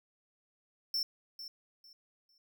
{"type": "tone with echo", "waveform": "square", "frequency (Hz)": 5380, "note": "E8", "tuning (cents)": 34, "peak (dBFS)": -31, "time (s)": [0.94, 1.03], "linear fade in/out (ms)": 2, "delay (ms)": 450, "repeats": 3, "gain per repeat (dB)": -12, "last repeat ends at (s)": 2.38, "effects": []}